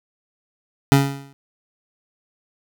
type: tone with exponential decay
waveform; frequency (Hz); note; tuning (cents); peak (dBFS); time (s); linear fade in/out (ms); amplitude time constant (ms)
25% pulse; 138.59; C#3; 0; -4; 0.92-1.33; 0; 88
effects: none